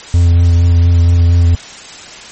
triangle tone with vibrato, 85.8 Hz, F2, 30 cents flat, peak -3 dBFS, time 0.14-1.55 s, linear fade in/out 0 ms, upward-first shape triangle, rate 4.3 Hz, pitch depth 22 cents each way, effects white hiss -31 dBFS RMS until 2.31 s + MP3 32 kbps

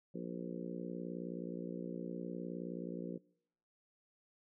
harmonic tone with a mistuned harmonic, 59.3 Hz, A#1, 30 cents sharp, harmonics 3 / 4 / 5 / 6 / 7 / 8 / 9, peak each -44 / -47 / -48 / -48 / -51 / -51 / -53 dBFS, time 0.14-3.18 s, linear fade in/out 10 ms, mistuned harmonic 9, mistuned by -25 cents, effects noise-tail reverb RT60 0.7 s tail -24 dB re dry

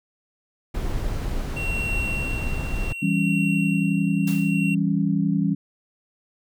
brown noise, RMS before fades -26 dBFS, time 0.74-2.93 s, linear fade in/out 10 ms
triangle tone with tremolo, 2736 Hz, F7, 36 cents flat, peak -24 dBFS, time 1.56-4.75 s, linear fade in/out 10 ms, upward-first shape sine, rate 0.68 Hz, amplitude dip 70%
sine chord, C# diminished, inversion first, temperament equal, 164.81 / 196 / 277.2 Hz, E3 / G3 / C#4, 0 / 0 / 0 cents, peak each -23 / -22 / -25 dBFS, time 3.02-5.55 s, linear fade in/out 10 ms
white noise with exponential decay, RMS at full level -33 dBFS, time 4.27-4.69 s, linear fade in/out 5 ms, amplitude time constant 90 ms
effects none

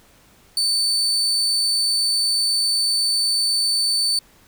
35% pulse tone, 4527 Hz, C#8, 36 cents sharp, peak -16 dBFS, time 0.57-4.19 s, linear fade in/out 2 ms, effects pink hiss -53 dBFS RMS until 4.47 s

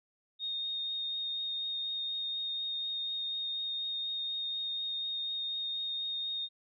sine tone with vibrato, 3697 Hz, A#7, 15 cents flat, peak -33 dBFS, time 0.39-6.49 s, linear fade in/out 50 ms, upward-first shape triangle, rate 4.1 Hz, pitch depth 11 cents each way, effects none

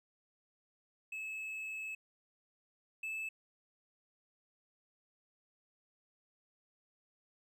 triangle tone pair in turn, 2594 / 2618 Hz, E7 / E7, -28 / -13 cents, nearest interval unison, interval 15 cents, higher second, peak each -38 / -36 dBFS, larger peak second, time 1.12-1.95 / 3.03-3.29 s, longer first, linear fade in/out 5 ms, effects none

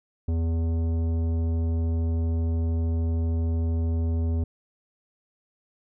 sine tone with tanh clipping, 82.41 Hz, E2, in tune, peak -24 dBFS, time 0.28-4.44 s, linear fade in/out 5 ms, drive 13 dB, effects none

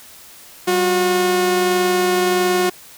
sawtooth tone pair together, 191.44 / 361.4 Hz, G3 / F#4, -41 / -41 cents, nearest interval major seventh, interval 1100 cents, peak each -21 / -11 dBFS, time 0.67-2.7 s, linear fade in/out 10 ms, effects white hiss -42 dBFS RMS until 2.97 s

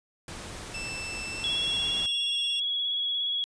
pink noise, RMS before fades -40 dBFS, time 0.28-2.06 s, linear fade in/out 2 ms
sawtooth tone with pitch glide, 2654 to 2775 Hz, E7 to F7, +11 to -12 cents, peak -31 dBFS, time 0.74-2.6 s, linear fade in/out 5 ms, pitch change +77 cents, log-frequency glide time 1.29-1.9 s
sine tone with vibrato, 3345 Hz, G#7, 12 cents sharp, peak -26 dBFS, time 1.44-3.44 s, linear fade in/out 0 ms, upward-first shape sine, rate 17 Hz, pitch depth 23 cents each way
effects resampled to 22050 Hz

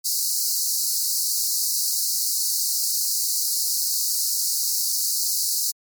pink high-pass noise, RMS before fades -23 dBFS, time 0.04-5.72 s, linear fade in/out 20 ms, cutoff 4300 Hz, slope 96 dB/octave, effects MP3 96 kbps

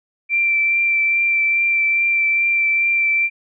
sine tone with vibrato, 2349 Hz, D7, in tune, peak -14 dBFS, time 0.29-3.3 s, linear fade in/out 50 ms, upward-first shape triangle, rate 2.4 Hz, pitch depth 16 cents each way, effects none

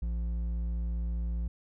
sine tone with hard clipping, 57.5 Hz, A#1, 23 cents flat, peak -31 dBFS, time 0.02-1.48 s, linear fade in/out 5 ms, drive 6 dB, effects none

